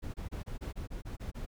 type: noise bursts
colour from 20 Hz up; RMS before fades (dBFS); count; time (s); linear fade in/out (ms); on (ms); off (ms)
brown; -39; 10; 0.02-1.463; 20; 120; 27
effects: none